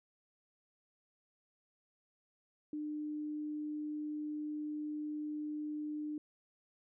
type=tone; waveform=sine; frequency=300.9 Hz; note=D4; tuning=42 cents sharp; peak=-37 dBFS; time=2.73-6.18 s; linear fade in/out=2 ms; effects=none